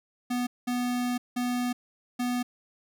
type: tone bursts at uneven times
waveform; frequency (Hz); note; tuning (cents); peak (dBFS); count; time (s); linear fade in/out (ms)
square; 246; B3; -7; -27; 4; 0.3-0.47 / 0.67-1.18 / 1.36-1.73 / 2.19-2.43; 10
effects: none